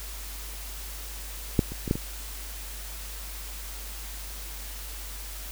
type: clicks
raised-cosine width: 3 ms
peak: -6 / -23 / -18 / -9 / -18 dBFS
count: 5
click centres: 1.592 / 1.72 / 1.878 / 1.911 / 1.955 s
effects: added 50 Hz sine -38 dBFS peak until 5.51 s + white hiss -41 dBFS RMS until 5.51 s

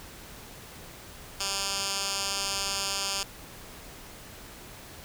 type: tone with band-pass filter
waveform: 10% pulse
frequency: 196.9 Hz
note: G3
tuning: 8 cents sharp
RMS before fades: -31 dBFS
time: 1.4-3.23 s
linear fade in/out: 2 ms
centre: 5700 Hz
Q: 1.3
effects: pink hiss -46 dBFS RMS until 5.04 s

